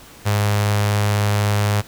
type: tone with notch filter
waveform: sawtooth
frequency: 103.83 Hz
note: G#2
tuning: in tune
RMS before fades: -18 dBFS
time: 0.25-1.82 s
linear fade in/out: 20 ms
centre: 270 Hz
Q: 0.9
effects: pink hiss -43 dBFS RMS until 1.87 s